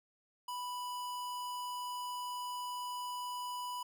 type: tone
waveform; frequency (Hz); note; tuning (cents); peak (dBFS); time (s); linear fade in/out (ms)
square; 987.8; B5; 0; -39; 0.48-3.83; 5
effects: none